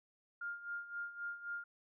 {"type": "tone with tremolo", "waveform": "sine", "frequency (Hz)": 1407, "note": "F6", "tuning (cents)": 12, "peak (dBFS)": -38, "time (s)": [0.41, 1.64], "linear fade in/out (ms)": 5, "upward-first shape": "sine", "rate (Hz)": 3.8, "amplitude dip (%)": 75, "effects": []}